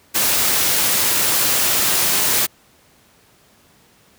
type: noise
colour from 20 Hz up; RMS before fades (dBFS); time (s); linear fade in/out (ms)
white; -17; 0.14-2.47; 20
effects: pink hiss -53 dBFS RMS until 4.18 s + high-pass 80 Hz 12 dB/octave